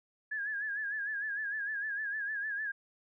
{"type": "tone with vibrato", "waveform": "sine", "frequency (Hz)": 1679, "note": "G#6", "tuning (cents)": 18, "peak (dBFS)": -33, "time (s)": [0.31, 2.72], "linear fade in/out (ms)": 10, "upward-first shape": "sine", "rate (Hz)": 6.6, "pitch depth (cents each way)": 80, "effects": []}